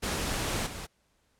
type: noise with level steps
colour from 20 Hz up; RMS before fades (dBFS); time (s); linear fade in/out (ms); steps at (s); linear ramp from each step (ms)
pink; -31 / -40; 0.02-0.87; 20; 0.66; 10
effects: pink hiss -71 dBFS RMS until 1.39 s + low-pass 11000 Hz 12 dB/octave